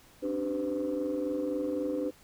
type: tone cluster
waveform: sine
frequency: 273.7 / 297.5 / 388.1 / 506 Hz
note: C#4 / D4 / G4 / B4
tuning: -22 / +22 / -17 / +42 cents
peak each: -38 / -31 / -37 / -32 dBFS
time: 0.22-2.11 s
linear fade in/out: 20 ms
effects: tanh soft clip ceiling -23 dBFS + pink hiss -58 dBFS RMS until 2.23 s